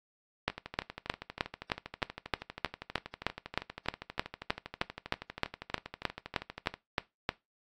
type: two click trains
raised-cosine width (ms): 0.3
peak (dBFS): -23 / -11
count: 79 / 23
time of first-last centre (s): 0.5-6.74 / 0.48-7.291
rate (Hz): 12.5 / 3.23
effects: noise-tail reverb RT60 0.2 s tail -18 dB re dry + AAC 64 kbps